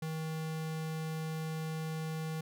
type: tone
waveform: square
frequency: 158.8 Hz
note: D#3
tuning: 36 cents sharp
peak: -36 dBFS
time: 0.02-2.41 s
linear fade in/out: 5 ms
effects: none